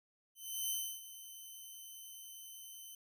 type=tone with ADSR envelope; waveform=5% pulse; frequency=3051 Hz; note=G7; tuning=48 cents flat; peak=-26 dBFS; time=0.35-2.95 s; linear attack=350 ms; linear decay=300 ms; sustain=-15 dB; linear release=3 ms; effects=none